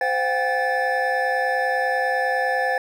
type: tone cluster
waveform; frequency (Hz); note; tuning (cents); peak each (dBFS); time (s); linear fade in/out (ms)
triangle; 517 / 722 / 792 / 1741; C5 / F#5 / G5 / A6; -21 / -43 / +18 / -19; -23 / -24 / -24 / -22; 0.01-2.78; 2
effects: none